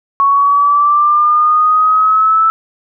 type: linear sweep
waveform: sine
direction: up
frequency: 1107 to 1318.5 Hz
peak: -7 dBFS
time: 0.2-2.5 s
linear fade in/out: 0 ms
effects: none